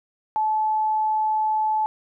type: tone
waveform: sine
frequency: 865 Hz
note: A5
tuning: 30 cents flat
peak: -19 dBFS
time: 0.36-1.86 s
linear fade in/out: 0 ms
effects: none